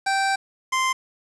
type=tone pair in turn; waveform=25% pulse; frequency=780 / 1042.9 Hz; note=G5 / C6; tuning=-9 / -6 cents; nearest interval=perfect fourth; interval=503 cents; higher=second; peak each=-16 dBFS; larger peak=neither; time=0.06-0.36 / 0.72-0.93 s; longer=first; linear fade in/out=10 ms; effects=resampled to 22050 Hz + 7-bit